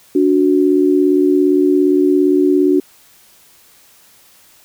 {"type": "tone pair together", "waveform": "sine", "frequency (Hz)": [290.2, 367.6], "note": ["D4", "F#4"], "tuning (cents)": [-21, -11], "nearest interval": "major third", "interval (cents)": 410, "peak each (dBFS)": -12, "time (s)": [0.15, 2.8], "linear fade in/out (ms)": 5, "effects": ["white hiss -48 dBFS RMS until 4.64 s"]}